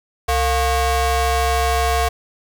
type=ring-modulated tone; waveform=30% pulse; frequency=386.6 Hz; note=G4; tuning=24 cents flat; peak=-10 dBFS; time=0.28-2.09 s; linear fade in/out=10 ms; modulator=320 Hz; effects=none